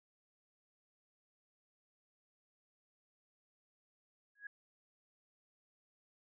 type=tone with exponential growth; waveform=sine; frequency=1661.2 Hz; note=G#6; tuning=in tune; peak=-40 dBFS; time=4.35-4.47 s; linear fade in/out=5 ms; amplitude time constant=26 ms; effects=none